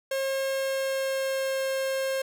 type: tone with pitch glide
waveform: 45% pulse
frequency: 538 to 534 Hz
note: C5 to C5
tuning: +48 to +35 cents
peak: -26 dBFS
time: 0.11-2.22 s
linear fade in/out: 5 ms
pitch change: -13 cents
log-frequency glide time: 0.48-1.65 s
effects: none